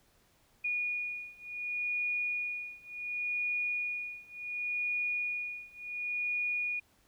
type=beating tone pair; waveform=sine; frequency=2448 / 2448.69 Hz; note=D#7 / D#7; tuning=-29 / -28 cents; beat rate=0.69 Hz; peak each=-36 / -35 dBFS; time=0.64-6.8 s; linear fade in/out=10 ms; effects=pink hiss -68 dBFS RMS until 7.07 s